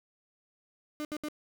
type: tone bursts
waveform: 35% pulse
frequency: 301.1 Hz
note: D4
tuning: 43 cents sharp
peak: -32 dBFS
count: 3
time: 1-1.285 s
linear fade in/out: 0 ms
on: 49 ms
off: 69 ms
effects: none